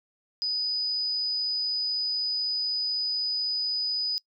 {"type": "tone", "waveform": "sine", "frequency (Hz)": 4978, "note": "D#8", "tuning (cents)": 0, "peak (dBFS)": -25, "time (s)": [0.42, 4.18], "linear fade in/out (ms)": 0, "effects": ["noise-tail reverb RT60 0.1 s tail -24 dB re dry"]}